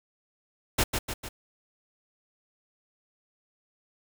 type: noise with echo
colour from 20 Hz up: pink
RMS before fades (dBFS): -23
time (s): 0.78-0.84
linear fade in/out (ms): 10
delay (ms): 150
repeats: 3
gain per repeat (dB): -5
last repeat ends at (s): 1.29
effects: none